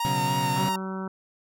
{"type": "tone with vibrato", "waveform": "45% pulse", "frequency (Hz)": 930, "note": "A#5", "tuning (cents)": -4, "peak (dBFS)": -25, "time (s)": [0, 0.76], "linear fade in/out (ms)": 5, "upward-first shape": "sine", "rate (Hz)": 3.4, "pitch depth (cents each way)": 23}
{"type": "chord", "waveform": "35% pulse", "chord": "B suspended second", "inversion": "none", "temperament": "equal", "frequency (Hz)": [123.47, 138.59, 185], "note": ["B2", "C#3", "F#3"], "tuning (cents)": [0, 0, 0], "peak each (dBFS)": [-31, -27, -31], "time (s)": [0.05, 0.69], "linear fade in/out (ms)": 0}
{"type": "harmonic tone", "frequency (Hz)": 190, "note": "F#3", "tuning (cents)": 46, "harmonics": [1, 2, 3, 4, 5, 6, 7, 8], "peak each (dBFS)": [-31, -37, -43, -46, -40, -45, -41, -46], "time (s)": [0.56, 1.08], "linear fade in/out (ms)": 5}
{"effects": []}